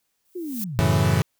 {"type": "noise with exponential growth", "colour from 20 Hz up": "violet", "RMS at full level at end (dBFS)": -28, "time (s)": [0.25, 0.64], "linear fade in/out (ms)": 1, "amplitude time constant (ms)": 84}
{"type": "linear sweep", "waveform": "sine", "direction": "down", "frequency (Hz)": [372.8, 91.7], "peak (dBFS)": -28, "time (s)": [0.35, 0.81], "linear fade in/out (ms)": 10}
{"type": "chord", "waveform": "40% pulse", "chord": "F# minor seventh", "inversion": "none", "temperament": "equal", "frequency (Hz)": [92.5, 110, 138.59, 164.81], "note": ["F#2", "A2", "C#3", "E3"], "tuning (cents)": [0, 0, 0, 0], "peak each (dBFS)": -22, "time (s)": [0.79, 1.22], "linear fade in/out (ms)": 0}
{"effects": ["white hiss -73 dBFS RMS until 1.39 s"]}